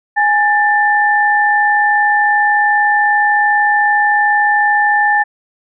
sine tone pair together, 830.6 / 1773.2 Hz, G#5 / A6, 0 / +13 cents, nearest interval octave + minor second, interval 1313 cents, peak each -12 dBFS, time 0.16-5.24 s, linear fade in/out 20 ms, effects none

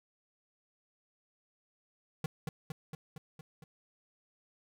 square tone with echo, 155.56 Hz, D#3, in tune, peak -32 dBFS, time 2.24-2.26 s, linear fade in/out 2 ms, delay 230 ms, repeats 6, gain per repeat -3 dB, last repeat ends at 3.64 s, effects none

